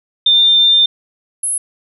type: tone pair in turn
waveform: sine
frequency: 3598 / 10624 Hz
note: A7 / E9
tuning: +38 / +12 cents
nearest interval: octave + perfect fifth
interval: 1874 cents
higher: second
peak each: -7 / -15 dBFS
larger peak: first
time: 0.26-0.86 / 1.43-1.58 s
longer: first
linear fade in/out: 5 ms
effects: none